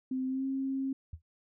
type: tone with pitch glide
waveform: sine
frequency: 259.8 to 268.3 Hz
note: C4 to C4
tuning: -12 to +44 cents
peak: -30 dBFS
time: 0.11-0.93 s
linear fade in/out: 5 ms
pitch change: +56 cents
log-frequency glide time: 0.27-0.45 s
type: tone with exponential decay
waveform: sine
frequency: 81.1 Hz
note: E2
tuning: 28 cents flat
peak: -36 dBFS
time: 1.13-1.22 s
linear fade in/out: 5 ms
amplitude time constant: 18 ms
effects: none